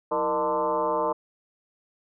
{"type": "tone with frequency modulation", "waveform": "sine", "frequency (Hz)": 750, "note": "F#5", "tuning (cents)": 23, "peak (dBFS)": -22, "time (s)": [0.11, 1.13], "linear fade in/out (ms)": 10, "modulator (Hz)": 141, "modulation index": 2.6, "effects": []}